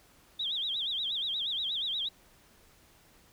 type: tone with vibrato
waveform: sine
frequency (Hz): 3500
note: A7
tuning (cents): -10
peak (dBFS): -30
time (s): 0.39-2.09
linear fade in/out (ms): 10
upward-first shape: sine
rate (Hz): 8.4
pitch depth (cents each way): 190
effects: pink hiss -61 dBFS RMS until 3.32 s